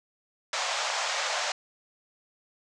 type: band-pass noise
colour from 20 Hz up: pink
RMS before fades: -30 dBFS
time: 0.53-1.52 s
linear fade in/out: 2 ms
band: 570 to 7400 Hz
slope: 48 dB/octave
effects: none